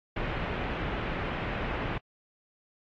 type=low-pass noise; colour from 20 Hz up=pink; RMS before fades=-33 dBFS; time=0.16-1.98 s; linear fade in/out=5 ms; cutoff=2700 Hz; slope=24 dB/octave; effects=AAC 32 kbps